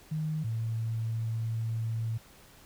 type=tone pair in turn; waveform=sine; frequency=155.56 / 112.96 Hz; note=D#3 / A2; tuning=0 / +46 cents; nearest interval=tritone; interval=554 cents; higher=first; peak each=-29 / -29 dBFS; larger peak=neither; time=0.11-0.44 / 0.44-2.18 s; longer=second; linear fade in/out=10 ms; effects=pink hiss -56 dBFS RMS until 2.65 s